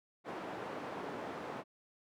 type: band-pass noise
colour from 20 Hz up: white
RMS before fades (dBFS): -43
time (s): 0.24-1.64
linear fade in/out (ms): 50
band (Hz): 180 to 890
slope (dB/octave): 12
effects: none